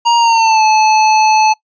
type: tone with pitch glide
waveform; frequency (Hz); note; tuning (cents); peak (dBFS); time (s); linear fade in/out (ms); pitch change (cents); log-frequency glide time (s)
square; 940 to 867; A#5 to A5; +14 to -26; -8; 0.05-1.54; 20; -140; 0.18-0.64
effects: noise-tail reverb RT60 0.1 s tail -22 dB re dry + resampled to 16000 Hz